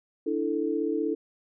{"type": "chord", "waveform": "sine", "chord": "D suspended second", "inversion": "none", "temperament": "equal", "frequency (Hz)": [293.7, 329.6, 440], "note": ["D4", "E4", "A4"], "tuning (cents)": [0, 0, 0], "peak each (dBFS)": [-30, -29, -29], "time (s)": [0.26, 1.15], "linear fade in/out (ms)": 10, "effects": []}